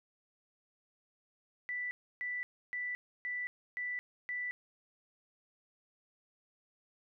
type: tone bursts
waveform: sine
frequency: 1975.5 Hz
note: B6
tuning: in tune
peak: -35 dBFS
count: 6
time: 1.69-4.51 s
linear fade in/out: 0 ms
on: 220 ms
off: 300 ms
effects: none